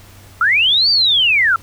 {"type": "linear two-way sweep", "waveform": "sine", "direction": "up then down", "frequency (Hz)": [1292, 4704, 1292], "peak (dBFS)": -10, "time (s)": [0.41, 1.56], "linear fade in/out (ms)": 2, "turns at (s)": 0.9, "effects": ["added 96 Hz sine -42 dBFS peak until 1.62 s", "pink hiss -44 dBFS RMS until 1.62 s"]}